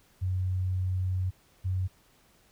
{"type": "tone pair in turn", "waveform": "sine", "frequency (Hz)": [92.5, 92.9], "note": ["F#2", "F#2"], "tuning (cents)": [0, 7], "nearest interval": "unison", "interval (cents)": 7, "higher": "second", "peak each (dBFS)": -26, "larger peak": "neither", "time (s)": [[0.21, 1.31], [1.64, 1.88]], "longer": "first", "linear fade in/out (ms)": 20, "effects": ["pink hiss -63 dBFS RMS until 2.51 s"]}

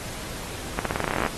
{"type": "accelerating click train", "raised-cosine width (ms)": 0.5, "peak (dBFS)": -9, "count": 16, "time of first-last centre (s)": [0.79, 1.263], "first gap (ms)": 63, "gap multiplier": 0.89, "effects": ["pink hiss -36 dBFS RMS until 1.37 s", "AAC 32 kbps"]}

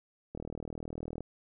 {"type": "click train", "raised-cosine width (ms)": 2, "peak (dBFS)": -26, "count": 35, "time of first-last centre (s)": [0.35, 1.206], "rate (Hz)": 39.7, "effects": []}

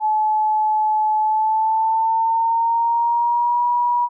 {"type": "tone with pitch glide", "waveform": "sine", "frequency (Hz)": [860, 965.3], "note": ["A5", "B5"], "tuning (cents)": [-40, -40], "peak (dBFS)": -15, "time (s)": [0, 4.09], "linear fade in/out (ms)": 50, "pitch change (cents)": 200, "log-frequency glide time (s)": [1.19, 3.64], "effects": []}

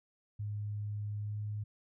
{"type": "tone with pitch glide", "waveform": "sine", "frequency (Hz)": [104.1, 105.01], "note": ["G#2", "G#2"], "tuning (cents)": [5, 20], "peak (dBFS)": -35, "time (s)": [0.39, 1.64], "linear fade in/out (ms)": 10, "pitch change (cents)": 15, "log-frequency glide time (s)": [1.2, 1.36], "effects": []}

